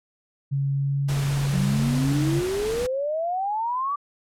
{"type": "tone with pitch glide", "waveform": "sine", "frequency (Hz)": [138.59, 139.8], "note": ["C#3", "C#3"], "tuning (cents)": [0, 15], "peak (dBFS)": -21, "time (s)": [0.51, 2.41], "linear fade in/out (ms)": 20, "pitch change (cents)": 15, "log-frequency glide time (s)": [0.71, 1.02]}
{"type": "noise", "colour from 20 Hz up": "pink", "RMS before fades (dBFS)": -33, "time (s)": [1.08, 2.87], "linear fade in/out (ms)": 10}
{"type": "exponential sweep", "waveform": "sine", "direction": "up", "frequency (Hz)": [179.3, 1174.7], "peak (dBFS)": -23, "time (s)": [1.53, 3.96], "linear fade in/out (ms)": 10}
{"effects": ["low-pass 11000 Hz 12 dB/octave"]}